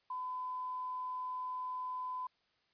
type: tone with quantisation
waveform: sine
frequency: 1010 Hz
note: B5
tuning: 39 cents sharp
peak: -37 dBFS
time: 0.1-2.27 s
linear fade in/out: 5 ms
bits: 11
effects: white hiss -75 dBFS RMS until 2.73 s + resampled to 11025 Hz